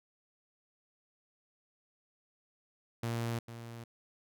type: tone with echo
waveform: sawtooth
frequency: 116.54 Hz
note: A#2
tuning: in tune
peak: -29 dBFS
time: 3.03-3.39 s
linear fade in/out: 5 ms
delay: 450 ms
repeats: 1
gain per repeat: -11 dB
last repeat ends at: 3.84 s
effects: none

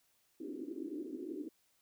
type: band-pass noise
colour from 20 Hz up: pink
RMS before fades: -43 dBFS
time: 0.4-1.49 s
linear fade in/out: 5 ms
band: 280 to 370 Hz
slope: 48 dB/octave
effects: white hiss -74 dBFS RMS until 1.81 s

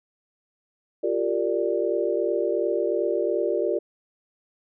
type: chord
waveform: sine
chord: G minor seventh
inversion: third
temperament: equal with one note detuned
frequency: 349.2 / 392 / 460.3 / 587.3 Hz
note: F4 / G4 / Bb4 / D5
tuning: 0 / 0 / -22 / 0 cents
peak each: -27 dBFS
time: 1.03-3.79 s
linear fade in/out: 10 ms
effects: none

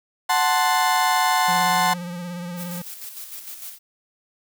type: chord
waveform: 35% pulse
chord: F# diminished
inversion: none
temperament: equal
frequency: 740 / 880 / 1046.5 Hz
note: F#5 / A5 / C6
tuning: 0 / 0 / 0 cents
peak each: -20 dBFS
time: 0.29-1.94 s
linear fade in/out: 10 ms
type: tone with vibrato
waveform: square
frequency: 175.6 Hz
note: F3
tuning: 10 cents sharp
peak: -30 dBFS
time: 1.48-2.82 s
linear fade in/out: 5 ms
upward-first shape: sine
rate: 17 Hz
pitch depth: 39 cents each way
type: noise with tremolo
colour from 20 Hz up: blue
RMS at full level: -35 dBFS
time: 2.56-3.79 s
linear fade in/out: 50 ms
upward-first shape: square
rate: 6.6 Hz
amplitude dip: 45%
effects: none

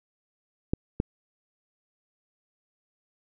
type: clicks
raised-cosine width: 3 ms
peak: -11 dBFS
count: 2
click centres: 0.735 / 1.001 s
effects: none

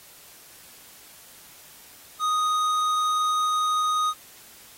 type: tone with tanh clipping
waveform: triangle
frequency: 1244.5 Hz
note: D#6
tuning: in tune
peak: -23 dBFS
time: 2.19-4.14 s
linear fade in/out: 50 ms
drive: 17 dB
effects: white hiss -49 dBFS RMS until 4.77 s + AAC 48 kbps

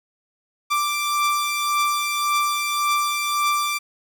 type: beating tone pair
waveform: sawtooth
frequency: 1174.7 / 1176.5 Hz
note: D6 / D6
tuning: 0 / +3 cents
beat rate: 1.8 Hz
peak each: -23 / -17 dBFS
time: 0.7-3.79 s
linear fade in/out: 20 ms
effects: none

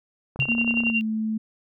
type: click train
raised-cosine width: 1 ms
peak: -24 dBFS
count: 18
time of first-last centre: 0.36-0.9 s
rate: 31.5 Hz
type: tone with exponential decay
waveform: sine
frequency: 134.2 Hz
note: C3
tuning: 44 cents sharp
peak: -19 dBFS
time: 0.39-0.56 s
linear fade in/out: 5 ms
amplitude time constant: 35 ms
type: tone with tremolo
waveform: sine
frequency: 2767 Hz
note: F7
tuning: 17 cents flat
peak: -19 dBFS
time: 0.4-1.01 s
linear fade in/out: 0 ms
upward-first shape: sine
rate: 11 Hz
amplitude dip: 80%
type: tone with pitch glide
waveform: sine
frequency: 233.1 to 218.7 Hz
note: A#3 to A3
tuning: 0 to -10 cents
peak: -23 dBFS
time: 0.48-1.38 s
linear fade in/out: 10 ms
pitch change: -110 cents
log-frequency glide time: 0.85-1.03 s
effects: none

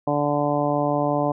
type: harmonic tone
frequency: 145.9 Hz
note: D3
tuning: 11 cents flat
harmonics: 1 / 2 / 3 / 4 / 5 / 6 / 7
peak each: -28 / -25 / -30 / -24 / -26 / -30 / -30 dBFS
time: 0.07-1.32 s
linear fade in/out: 5 ms
effects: none

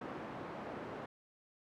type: band-pass noise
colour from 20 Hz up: pink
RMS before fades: -45 dBFS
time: 0.01-1.06 s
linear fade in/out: 5 ms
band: 200 to 1300 Hz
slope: 12 dB/octave
effects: none

